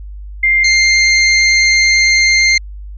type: tone pair in turn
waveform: sine / sawtooth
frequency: 2103 / 2103 Hz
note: C7 / C7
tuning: +8 / +8 cents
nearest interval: unison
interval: 0 cents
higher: neither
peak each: -8 / -4 dBFS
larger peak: second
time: 0.43-0.64 / 0.64-2.58 s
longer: second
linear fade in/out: 5 ms
effects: added 50 Hz sine -26 dBFS peak until 2.97 s + resampled to 16000 Hz